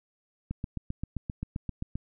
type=click train; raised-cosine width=5 ms; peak=-20 dBFS; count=12; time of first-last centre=0.51-1.955 s; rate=7.61 Hz; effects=none